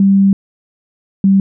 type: tone pair in turn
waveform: sine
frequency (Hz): 196 / 194.65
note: G3 / G3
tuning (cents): 0 / -12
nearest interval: unison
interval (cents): 12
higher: first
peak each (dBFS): -6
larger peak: neither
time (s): 0-0.33 / 1.24-1.4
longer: first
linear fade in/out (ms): 2
effects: none